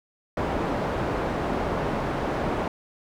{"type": "low-pass noise", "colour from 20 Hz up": "white", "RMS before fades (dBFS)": -27, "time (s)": [0.37, 2.68], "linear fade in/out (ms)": 2, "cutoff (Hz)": 760, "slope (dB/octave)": 12, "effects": []}